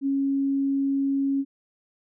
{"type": "tone", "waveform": "sine", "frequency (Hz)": 275, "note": "C#4", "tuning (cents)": -14, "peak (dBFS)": -21, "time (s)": [0.01, 1.45], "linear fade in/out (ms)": 50, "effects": []}